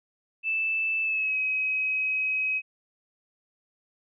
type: tone with pitch glide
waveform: sine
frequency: 2637 to 2540 Hz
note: E7 to D#7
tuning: 0 to +35 cents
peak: -24 dBFS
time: 0.43-2.62 s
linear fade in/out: 50 ms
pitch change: -65 cents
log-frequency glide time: 1.02-1.37 s
effects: none